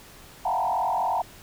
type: tone with frequency modulation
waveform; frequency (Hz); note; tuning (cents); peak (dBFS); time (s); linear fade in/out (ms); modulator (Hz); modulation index
sine; 827; G#5; -8; -22; 0.45-1.22; 5; 43.9; 3.2
effects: pink hiss -48 dBFS RMS until 1.42 s